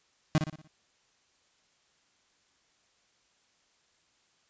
35% pulse tone with echo, 155.9 Hz, D#3, 4 cents sharp, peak -19 dBFS, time 0.35-0.38 s, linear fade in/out 0 ms, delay 59 ms, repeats 5, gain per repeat -7 dB, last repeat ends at 0.675 s, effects white hiss -69 dBFS RMS until 4.49 s + resampled to 16000 Hz

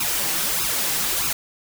white noise with flanger, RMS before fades -23 dBFS, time 0-1.33 s, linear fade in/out 5 ms, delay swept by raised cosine 0.76 to 6.46 ms, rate 1.6 Hz, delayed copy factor +0.9, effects none

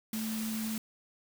sine tone in noise, 220 Hz, A3, in tune, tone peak -33 dBFS, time 0.13-0.78 s, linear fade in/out 2 ms, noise white, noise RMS -41 dBFS, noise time 0.13-0.78 s, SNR +5 dB, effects none

